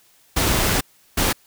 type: noise bursts at uneven times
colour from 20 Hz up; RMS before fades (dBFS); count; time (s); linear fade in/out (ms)
pink; -19; 2; 0.36-0.81 / 1.17-1.33; 10
effects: white hiss -56 dBFS RMS until 1.46 s